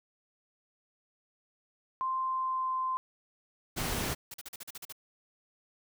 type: tone with pitch glide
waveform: sine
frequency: 1045 to 1037.8 Hz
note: C6 to C6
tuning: -2 to -14 cents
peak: -29 dBFS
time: 2.01-2.97 s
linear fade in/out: 0 ms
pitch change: -12 cents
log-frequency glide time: 2.21-2.75 s
type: noise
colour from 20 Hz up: pink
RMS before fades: -33 dBFS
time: 3.76-4.15 s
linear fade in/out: 20 ms
type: noise bursts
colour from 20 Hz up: white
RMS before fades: -43 dBFS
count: 9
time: 4.31-4.925 s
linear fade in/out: 5 ms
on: 31 ms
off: 42 ms
effects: none